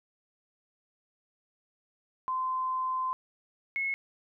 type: tone pair in turn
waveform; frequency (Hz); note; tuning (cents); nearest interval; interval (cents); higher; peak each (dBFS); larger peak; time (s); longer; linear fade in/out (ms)
sine; 1033 / 2181; C6 / C#7; -22 / -29; octave + minor second; 1293; second; -28; neither; 2.28-3.13 / 3.76-3.94; first; 0
effects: none